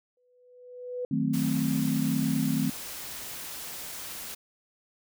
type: tone with exponential growth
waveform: sine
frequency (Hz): 495.7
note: B4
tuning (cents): +6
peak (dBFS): -28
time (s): 0.17-1.05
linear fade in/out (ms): 2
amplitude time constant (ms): 190
type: chord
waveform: sine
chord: D# diminished seventh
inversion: none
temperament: equal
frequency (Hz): 155.56 / 185 / 220 / 261.6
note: D#3 / F#3 / A3 / C4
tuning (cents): 0 / 0 / 0 / 0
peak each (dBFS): -30 / -33 / -29 / -28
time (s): 1.11-2.7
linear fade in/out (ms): 5
type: noise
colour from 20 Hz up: white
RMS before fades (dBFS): -39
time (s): 1.33-4.35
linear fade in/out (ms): 10
effects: none